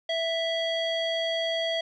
square tone with low-pass filter, 659.3 Hz, E5, in tune, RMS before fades -28 dBFS, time 0.09-1.81 s, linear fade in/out 5 ms, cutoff 3600 Hz, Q 4.5, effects none

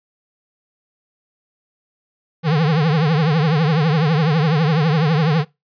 square tone with vibrato, 155.56 Hz, D#3, in tune, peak -14 dBFS, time 2.43-5.45 s, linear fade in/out 50 ms, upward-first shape triangle, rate 12 Hz, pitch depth 180 cents each way, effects noise-tail reverb RT60 0.2 s tail -21 dB re dry + resampled to 11025 Hz

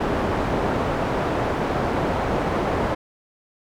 white low-pass noise, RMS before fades -23 dBFS, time 0-2.95 s, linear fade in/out 10 ms, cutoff 790 Hz, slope 12 dB/octave, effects none

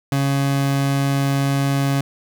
30% pulse tone, 138.59 Hz, C#3, in tune, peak -14 dBFS, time 0.12-2.01 s, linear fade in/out 2 ms, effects none

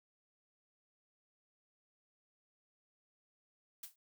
blue noise with exponential decay, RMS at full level -42 dBFS, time 3.83-3.96 s, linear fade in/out 5 ms, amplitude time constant 28 ms, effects none

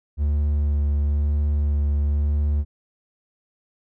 triangle tone with vibrato, 73 Hz, D2, 10 cents flat, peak -16 dBFS, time 0.17-2.65 s, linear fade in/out 50 ms, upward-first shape sine, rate 1 Hz, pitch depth 14 cents each way, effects none

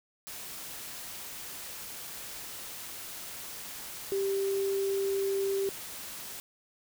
sine tone in noise, 392 Hz, G4, in tune, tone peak -27 dBFS, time 4.12-5.69 s, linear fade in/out 0 ms, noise white, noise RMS -42 dBFS, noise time 0.27-6.4 s, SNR +12 dB, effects none

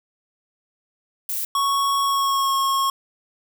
violet noise, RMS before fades -26 dBFS, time 1.29-1.45 s, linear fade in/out 2 ms
square tone with pitch glide, 1108.7 to 1088.4 Hz, C#6 to C#6, 0 to -32 cents, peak -19 dBFS, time 1.55-2.9 s, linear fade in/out 2 ms, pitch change -32 cents, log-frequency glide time 2.02-2.54 s
effects none

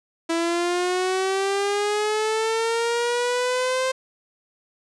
sawtooth linear sweep, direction up, 329.6 to 523.3 Hz, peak -17 dBFS, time 0.29-3.92 s, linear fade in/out 10 ms, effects resampled to 22050 Hz + 9-bit

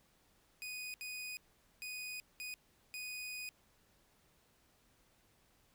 sawtooth tone bursts at uneven times, 2485 Hz, D#7, 3 cents flat, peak -39 dBFS, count 5, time 0.62-0.94 / 1.01-1.37 / 1.82-2.2 / 2.4-2.54 / 2.94-3.49 s, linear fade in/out 0 ms, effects pink hiss -71 dBFS RMS until 5.74 s

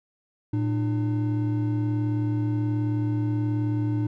triangle tone pair together, 113.3 / 301.2 Hz, A#2 / D4, -49 / +44 cents, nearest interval octave + perfect fourth, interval 1693 cents, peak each -22 / -25 dBFS, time 0.53-4.07 s, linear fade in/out 5 ms, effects none

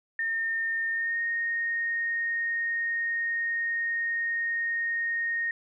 sine tone with pitch glide, 1821 to 1855 Hz, A#6 to A#6, -41 to -9 cents, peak -26 dBFS, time 0.19-5.51 s, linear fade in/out 2 ms, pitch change +32 cents, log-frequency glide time 0.9-1.2 s, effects none

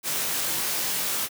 white noise with comb filter, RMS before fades -27 dBFS, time 0.03-1.29 s, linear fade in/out 50 ms, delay 20 ms, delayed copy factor -0.75, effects high-pass 100 Hz 12 dB/octave

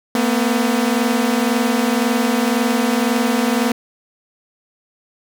sawtooth tone pair together, 227.8 / 249.7 Hz, A#3 / B3, -40 / +19 cents, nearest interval major second, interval 159 cents, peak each -14 dBFS, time 0.15-3.72 s, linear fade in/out 2 ms, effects none

